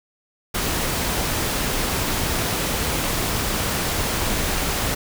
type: noise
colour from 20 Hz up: pink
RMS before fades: -23 dBFS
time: 0.54-4.95 s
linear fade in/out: 10 ms
effects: none